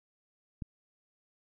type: click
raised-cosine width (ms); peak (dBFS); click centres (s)
5; -25; 0.622
effects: none